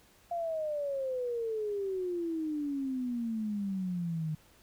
sine exponential sweep, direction down, 698.5 to 152.9 Hz, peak -31 dBFS, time 0.31-4.35 s, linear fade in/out 5 ms, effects pink hiss -62 dBFS RMS until 4.62 s

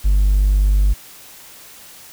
triangle tone, 49.48 Hz, G1, 17 cents sharp, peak -8 dBFS, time 0.04-0.94 s, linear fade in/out 20 ms, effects tanh soft clip ceiling -6 dBFS + white hiss -41 dBFS RMS until 2.12 s

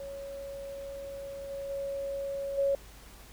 sine tone with level steps, 554.4 Hz, C#5, in tune, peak -38 / -35 / -32 / -24 dBFS, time 0-2.75 s, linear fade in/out 2 ms, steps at 1.49 / 1.69 / 2.57 s, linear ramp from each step 20 ms, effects added 50 Hz sine -53 dBFS peak until 3.32 s + pink hiss -53 dBFS RMS until 3.32 s

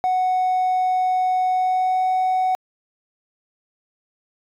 triangle tone with pitch glide, 740 to 745.1 Hz, F#5 to F#5, 0 to +12 cents, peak -14 dBFS, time 0.04-2.55 s, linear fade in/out 0 ms, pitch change +12 cents, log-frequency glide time 1.52-2.07 s, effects tanh soft clip ceiling -12 dBFS

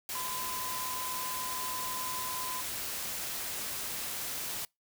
sine tone in noise, 1016 Hz, B5, 49 cents sharp, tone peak -38 dBFS, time 0.15-2.61 s, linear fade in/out 2 ms, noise white, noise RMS -37 dBFS, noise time 0.09-4.65 s, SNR -4 dB, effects noise-tail reverb RT60 0.2 s tail -26 dB re dry

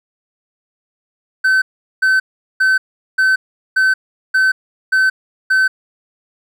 triangle tone bursts, 1530 Hz, G6, 42 cents flat, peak -8 dBFS, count 8, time 1.44-5.68 s, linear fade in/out 10 ms, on 180 ms, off 400 ms, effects none

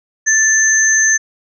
sine tone pair together, 1760 / 6248 Hz, A6 / G8, 0 / -7 cents, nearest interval octave + minor seventh, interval 2193 cents, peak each -12 / -12 dBFS, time 0.26-1.18 s, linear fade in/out 20 ms, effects none

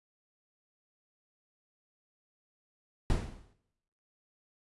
brown noise with exponential decay, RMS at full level -26 dBFS, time 3.1-3.53 s, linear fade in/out 0 ms, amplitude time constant 92 ms, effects noise-tail reverb RT60 0.8 s tail -17 dB re dry + resampled to 24000 Hz

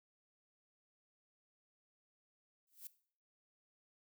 violet noise with exponential growth, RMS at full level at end -45 dBFS, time 2.67-2.87 s, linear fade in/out 2 ms, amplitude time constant 43 ms, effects noise-tail reverb RT60 0.5 s tail -17 dB re dry

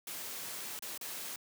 white noise with dropouts, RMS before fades -42 dBFS, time 0.07-1.36 s, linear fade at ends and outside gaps 2 ms, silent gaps 0.791-0.823 / 0.977-1.011 s, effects high-pass 150 Hz 12 dB/octave

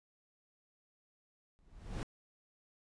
brown noise with exponential growth, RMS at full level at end -31 dBFS, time 1.59-2.03 s, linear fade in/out 0 ms, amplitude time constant 95 ms, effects resampled to 22050 Hz

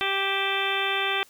harmonic tone with a mistuned harmonic, 392 Hz, G4, in tune, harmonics 1 / 2 / 3 / 4 / 5 / 6 / 7 / 8 / 9, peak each -32 / -32 / -32 / -32 / -32 / -32 / -32 / -32 / -32 dBFS, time 0.01-1.23 s, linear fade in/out 0 ms, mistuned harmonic 7, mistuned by -69 cents, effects white hiss -56 dBFS RMS until 1.29 s

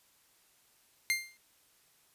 sawtooth tone with exponential decay, 2100 Hz, C7, 6 cents sharp, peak -22 dBFS, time 1.1-1.37 s, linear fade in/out 0 ms, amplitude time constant 58 ms, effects white hiss -67 dBFS RMS until 2.14 s + resampled to 32000 Hz

